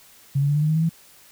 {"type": "tone with pitch steps", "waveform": "sine", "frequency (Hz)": [138.59, 142.08, 145.65, 149.31, 153.07, 156.92, 160.86, 164.91], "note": ["C#3", "C#3", "D3", "D3", "D#3", "D#3", "E3", "E3"], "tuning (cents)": [0, 43, -14, 29, -28, 15, -42, 1], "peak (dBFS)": -17, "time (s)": [0.35, 0.894], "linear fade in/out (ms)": 10, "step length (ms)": 68, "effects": ["white hiss -51 dBFS RMS until 1.31 s"]}